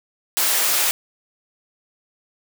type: high-pass noise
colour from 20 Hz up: white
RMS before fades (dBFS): -19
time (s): 0.37-0.91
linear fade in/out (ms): 0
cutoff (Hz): 470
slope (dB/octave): 12
effects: none